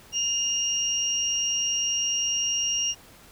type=tone pair together; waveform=sine; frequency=2825 / 5650 Hz; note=F7 / F8; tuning=+19 / +19 cents; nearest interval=octave; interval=1200 cents; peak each=-26 dBFS; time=0.12-2.95 s; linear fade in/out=50 ms; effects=pink hiss -51 dBFS RMS until 3.31 s